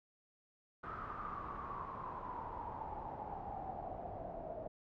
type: noise with low-pass filter sweep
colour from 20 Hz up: pink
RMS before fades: -45 dBFS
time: 0.83-4.68 s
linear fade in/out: 10 ms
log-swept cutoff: 1300 to 640 Hz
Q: 9
effects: none